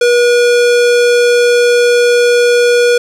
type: tone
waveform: square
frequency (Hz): 482.4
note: B4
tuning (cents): -41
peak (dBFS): -7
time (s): 0.01-2.98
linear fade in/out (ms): 5
effects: low-pass 8000 Hz 12 dB/octave + 7-bit